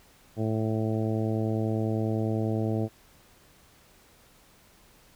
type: harmonic tone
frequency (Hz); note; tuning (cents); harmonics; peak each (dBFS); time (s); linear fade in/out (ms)
110; A2; 0; 1 / 2 / 3 / 4 / 5 / 6 / 7; -28 / -31 / -32 / -35 / -38 / -38 / -43; 0.36-2.89; 50
effects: pink hiss -58 dBFS RMS until 5.15 s